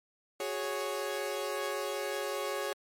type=chord; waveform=sawtooth; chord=F# suspended second; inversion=none; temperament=equal; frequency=370 / 415.3 / 554.4 Hz; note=F#4 / G#4 / C#5; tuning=0 / 0 / 0 cents; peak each=-36 / -33 / -32 dBFS; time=0.4-2.73 s; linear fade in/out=2 ms; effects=MP3 64 kbps